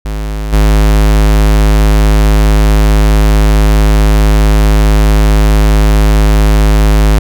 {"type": "tone with level steps", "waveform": "square", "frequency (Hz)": 52.3, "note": "G#1", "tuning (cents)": 13, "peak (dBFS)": [-15, -5], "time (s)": [0.05, 7.19], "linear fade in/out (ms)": 5, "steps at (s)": 0.52, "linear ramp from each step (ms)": 20, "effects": []}